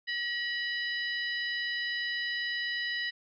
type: harmonic tone with a mistuned harmonic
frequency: 987.8 Hz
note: B5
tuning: in tune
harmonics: 2 / 3 / 4 / 5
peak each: -32 / -38 / -40 / -42 dBFS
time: 0.07-3.11 s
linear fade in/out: 20 ms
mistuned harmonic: 2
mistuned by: -58 cents
effects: none